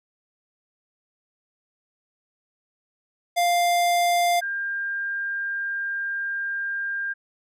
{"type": "tone pair in turn", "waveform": ["square", "sine"], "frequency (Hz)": [698.5, 1600.1], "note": ["F5", "G6"], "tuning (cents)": [0, 35], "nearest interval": "octave + major second", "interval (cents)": 1435, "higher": "second", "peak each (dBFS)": [-19, -25], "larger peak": "first", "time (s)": [[3.36, 4.41], [4.41, 7.14]], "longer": "second", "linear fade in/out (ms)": 20, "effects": ["resampled to 32000 Hz"]}